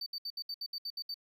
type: tone bursts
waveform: triangle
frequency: 4585 Hz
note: D8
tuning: 42 cents flat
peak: -35 dBFS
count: 10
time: 0.01-1.143 s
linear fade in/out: 5 ms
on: 53 ms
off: 67 ms
effects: none